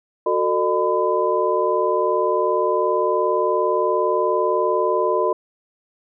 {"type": "tone cluster", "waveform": "sine", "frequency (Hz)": [368.7, 448.8, 606, 1008], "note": ["F#4", "A4", "D#5", "B5"], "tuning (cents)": [-6, 34, -46, 35], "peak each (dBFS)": -22, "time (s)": [0.26, 5.33], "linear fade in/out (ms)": 5, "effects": []}